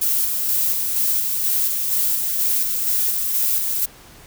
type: noise with tremolo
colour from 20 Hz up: violet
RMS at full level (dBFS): -19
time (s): 0.01-3.86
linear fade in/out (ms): 10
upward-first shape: square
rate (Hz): 2.1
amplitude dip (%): 30
effects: pink hiss -45 dBFS RMS until 4.26 s

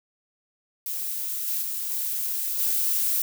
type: noise with level steps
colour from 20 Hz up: violet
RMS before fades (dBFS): -30 / -27 / -30 / -28 / -24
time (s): 0.86-3.22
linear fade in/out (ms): 2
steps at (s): 1.46 / 1.61 / 1.89 / 2.58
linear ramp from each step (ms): 20
effects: none

